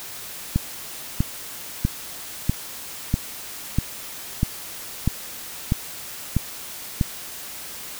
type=click train; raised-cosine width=5 ms; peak=-6 dBFS; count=11; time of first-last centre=0.56-7.012 s; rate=1.55 Hz; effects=white hiss -36 dBFS RMS until 7.99 s